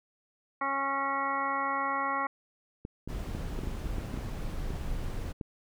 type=harmonic tone; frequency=274.8 Hz; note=C#4; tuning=15 cents flat; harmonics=1 / 2 / 3 / 4 / 5 / 7 / 8; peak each=-41 / -40 / -35 / -31 / -36 / -37 / -42 dBFS; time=0.61-2.27 s; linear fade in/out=5 ms
type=clicks; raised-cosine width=3 ms; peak=-24 dBFS; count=12; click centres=2.851 / 3.076 / 3.35 / 3.59 / 3.636 / 3.673 / 3.858 / 3.983 / 4.141 / 4.175 / 4.705 / 5.412 s
type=noise; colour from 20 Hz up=brown; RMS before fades=-35 dBFS; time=3.08-5.33 s; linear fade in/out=20 ms
effects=none